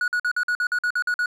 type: tone bursts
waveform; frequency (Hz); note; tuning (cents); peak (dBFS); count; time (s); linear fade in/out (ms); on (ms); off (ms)
triangle; 1460; F#6; -24; -18; 11; 0.01-1.259; 2; 69; 49
effects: none